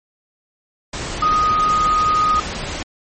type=tone in noise; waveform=sine; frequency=1244 Hz; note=D#6; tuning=1 cent flat; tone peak=-13 dBFS; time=1.22-2.4 s; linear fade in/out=5 ms; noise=pink; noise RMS=-26 dBFS; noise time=0.93-2.83 s; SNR=+10 dB; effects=MP3 32 kbps